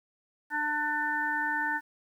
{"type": "harmonic tone", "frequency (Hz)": 298.3, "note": "D4", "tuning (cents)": 27, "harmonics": [1, 3, 5, 6], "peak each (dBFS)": [-40, -32, -32, -31], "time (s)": [0.5, 1.81], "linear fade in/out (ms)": 50, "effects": ["10-bit"]}